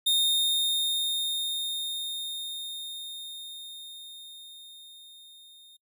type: tone with level ramp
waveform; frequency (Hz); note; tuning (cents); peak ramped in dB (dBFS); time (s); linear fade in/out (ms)
45% pulse; 3671; A#7; -27; -21 to -51; 0.06-5.77; 10
effects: noise-tail reverb RT60 0.1 s tail -23 dB re dry